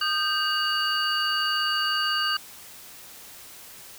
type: tone cluster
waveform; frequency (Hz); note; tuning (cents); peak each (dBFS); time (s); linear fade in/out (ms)
sine; 1226 / 1564 / 2862 / 4577; D#6 / G6 / F7 / D8; -26 / -4 / +42 / -45; -28; 0.01-2.37; 5
effects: white hiss -45 dBFS RMS until 3.98 s